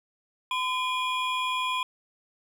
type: tone cluster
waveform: triangle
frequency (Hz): 1018 / 2432 / 3324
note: C6 / D#7 / G#7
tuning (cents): -48 / -40 / +1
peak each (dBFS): -26 / -31 / -31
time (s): 0.51-1.83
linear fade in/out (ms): 2
effects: none